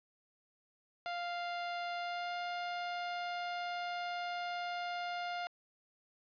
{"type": "tone with pitch glide", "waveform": "sawtooth", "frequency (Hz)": [698.5, 704.2], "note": ["F5", "F5"], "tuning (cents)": [0, 14], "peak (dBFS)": -33, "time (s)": [1.06, 5.47], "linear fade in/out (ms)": 0, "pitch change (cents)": 14, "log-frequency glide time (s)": [1.97, 2.35], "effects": ["resampled to 11025 Hz", "11-bit"]}